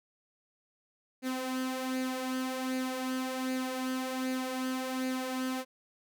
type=tone with flanger; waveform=sawtooth; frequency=258.4 Hz; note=C4; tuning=21 cents flat; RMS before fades=-34 dBFS; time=1.22-5.65 s; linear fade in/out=50 ms; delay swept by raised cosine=0.44 to 3.24 ms; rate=1.3 Hz; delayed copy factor=+0.55; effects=none